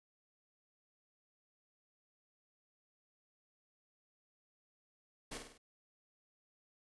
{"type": "noise with echo", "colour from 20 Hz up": "pink", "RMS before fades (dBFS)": -44, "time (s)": [5.31, 5.38], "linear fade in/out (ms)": 10, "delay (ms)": 50, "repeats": 4, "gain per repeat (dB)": -5, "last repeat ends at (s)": 5.58, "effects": ["resampled to 24000 Hz"]}